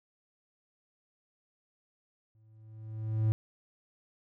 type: tone with exponential growth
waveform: triangle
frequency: 109.6 Hz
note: A2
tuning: 6 cents flat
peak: -20 dBFS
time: 2.35-3.32 s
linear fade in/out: 0 ms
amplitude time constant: 210 ms
effects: none